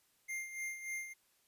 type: tone with tremolo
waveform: square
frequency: 2109 Hz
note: C7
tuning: 13 cents sharp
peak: -38 dBFS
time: 0.28-1.14 s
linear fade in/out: 20 ms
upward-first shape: sine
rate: 3.4 Hz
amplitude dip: 65%
effects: white hiss -73 dBFS RMS until 1.47 s + resampled to 32000 Hz